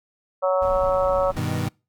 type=harmonic tone; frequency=186.1 Hz; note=F#3; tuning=10 cents sharp; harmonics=3 / 4 / 5 / 6 / 7; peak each=-19 / -28 / -30 / -29 / -28 dBFS; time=0.42-1.32 s; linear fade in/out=20 ms
type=noise; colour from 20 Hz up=brown; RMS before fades=-33 dBFS; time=0.61-1.39 s; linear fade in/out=20 ms
type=chord; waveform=30% pulse; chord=G augmented; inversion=none; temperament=equal; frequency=98 / 123.47 / 155.56 Hz; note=G2 / B2 / D#3; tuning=0 / 0 / 0 cents; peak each=-25 dBFS; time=1.36-1.69 s; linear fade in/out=10 ms
effects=noise-tail reverb RT60 0.3 s tail -26 dB re dry